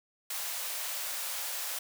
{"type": "high-pass noise", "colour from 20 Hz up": "white", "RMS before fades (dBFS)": -36, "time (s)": [0.3, 1.79], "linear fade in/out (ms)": 5, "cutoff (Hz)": 510, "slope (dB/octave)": 48, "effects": []}